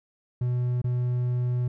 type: tone with dropouts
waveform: triangle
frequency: 123.47 Hz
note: B2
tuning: in tune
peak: -21 dBFS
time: 0.41-1.68 s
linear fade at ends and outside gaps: 5 ms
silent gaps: 0.817-0.842 s
effects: none